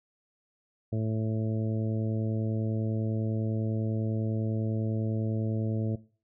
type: harmonic tone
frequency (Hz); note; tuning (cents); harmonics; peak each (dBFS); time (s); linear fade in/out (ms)
110; A2; 0; 1 / 2 / 3 / 4 / 5 / 6; -28 / -34 / -38 / -40 / -42 / -44; 0.92-5.96; 10
effects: noise-tail reverb RT60 0.4 s tail -19 dB re dry